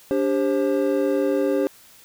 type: tone cluster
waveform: triangle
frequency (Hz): 289.1 / 396.4 / 531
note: D4 / G4 / C5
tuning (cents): -27 / +19 / +25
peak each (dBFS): -21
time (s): 0.11-1.67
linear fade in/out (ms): 0
effects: white hiss -50 dBFS RMS until 2.04 s